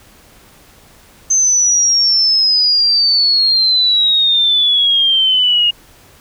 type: exponential sweep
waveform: sine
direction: down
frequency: 6272 to 2846 Hz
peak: -9 dBFS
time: 1.3-5.71 s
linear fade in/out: 10 ms
effects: pink hiss -45 dBFS RMS until 6.2 s